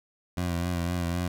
20% pulse tone with vibrato, 87.1 Hz, F2, 4 cents flat, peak -22 dBFS, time 0.37-1.28 s, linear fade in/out 5 ms, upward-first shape sine, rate 3.9 Hz, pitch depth 40 cents each way, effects none

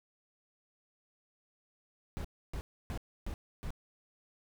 brown noise bursts, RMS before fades -38 dBFS, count 5, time 2.17-3.705 s, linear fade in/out 0 ms, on 75 ms, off 290 ms, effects none

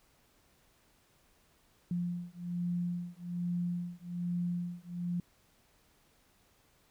sine beating tone pair, 174.61 / 175.81 Hz, F3 / F3, 0 / +12 cents, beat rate 1.2 Hz, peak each -36 / -36 dBFS, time 1.91-5.2 s, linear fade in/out 2 ms, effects pink hiss -68 dBFS RMS until 6.9 s

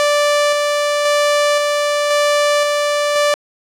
sawtooth tone with tremolo, 586 Hz, D5, 4 cents flat, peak -8 dBFS, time 0-3.34 s, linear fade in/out 0 ms, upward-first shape square, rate 0.95 Hz, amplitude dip 25%, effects low-pass 9000 Hz 12 dB/octave + 8-bit

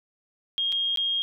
sine tone with dropouts, 3242 Hz, G#7, 42 cents flat, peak -23 dBFS, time 0.58-1.22 s, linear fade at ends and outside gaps 0 ms, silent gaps 0.721-0.725 / 0.96-0.973 s, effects none

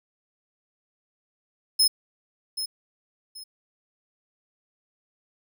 sawtooth tone with echo, 5170 Hz, E8, 34 cents flat, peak -14 dBFS, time 1.79-1.88 s, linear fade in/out 10 ms, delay 780 ms, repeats 2, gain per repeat -11 dB, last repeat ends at 3.44 s, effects none

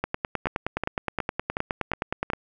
two click trains, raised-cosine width 0.5 ms, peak -10 / -11 dBFS, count 23 / 6, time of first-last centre 0.04-2.334 / 0.47-2.302 s, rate 9.59 / 2.73 Hz, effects none

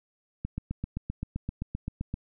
click train, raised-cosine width 5 ms, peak -19 dBFS, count 14, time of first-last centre 0.45-2.141 s, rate 7.69 Hz, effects none

